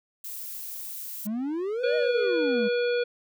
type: noise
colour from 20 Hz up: violet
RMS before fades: -37 dBFS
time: 0.24-1.27 s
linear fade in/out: 5 ms
type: exponential two-way sweep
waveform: triangle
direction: up then down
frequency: 200 to 631 to 200 Hz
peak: -25 dBFS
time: 1.25-2.69 s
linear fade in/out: 20 ms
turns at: 1.96 s
type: harmonic tone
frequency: 483.6 Hz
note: B4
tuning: 36 cents flat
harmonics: 1 / 3 / 5 / 7 / 9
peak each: -23 / -33 / -37 / -40 / -42 dBFS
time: 1.83-3.04 s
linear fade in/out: 10 ms
effects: none